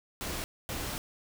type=noise bursts at uneven times; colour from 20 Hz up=pink; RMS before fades=-36 dBFS; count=2; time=0.21-0.44 / 0.69-0.98 s; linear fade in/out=0 ms; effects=none